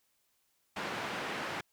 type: band-pass noise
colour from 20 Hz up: white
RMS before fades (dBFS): -38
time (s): 0.76-1.61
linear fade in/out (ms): 5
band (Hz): 150 to 1900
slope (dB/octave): 12
effects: white hiss -75 dBFS RMS until 1.72 s